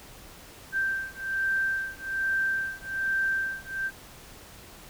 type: beating tone pair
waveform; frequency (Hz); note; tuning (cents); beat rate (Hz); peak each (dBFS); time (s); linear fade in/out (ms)
sine; 1567 / 1568.2; G6 / G6; -1 / 0; 1.2; -29; 0.72-3.91; 50
effects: pink hiss -48 dBFS RMS until 4.89 s